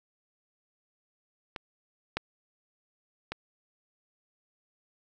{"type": "clicks", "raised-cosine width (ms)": 0.3, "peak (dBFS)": [-20, -13, -18], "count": 3, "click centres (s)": [1.562, 2.17, 3.32], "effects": []}